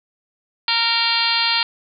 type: harmonic tone with a mistuned harmonic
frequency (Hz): 463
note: A#4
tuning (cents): -12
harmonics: 2 / 3 / 4 / 5 / 6 / 7 / 8 / 9 / 10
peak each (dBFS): -25 / -27 / -28 / -26 / -24 / -25 / -27 / -21 / -25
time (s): 0.68-1.63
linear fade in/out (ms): 2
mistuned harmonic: 8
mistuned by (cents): -47
effects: none